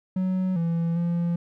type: tone with pitch steps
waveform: triangle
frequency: 186.1 / 167.5 / 171.4 Hz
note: F#3 / E3 / F3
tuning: +10 / +28 / -32 cents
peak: -20 dBFS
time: 0.16-1.36 s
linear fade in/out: 5 ms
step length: 400 ms
effects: none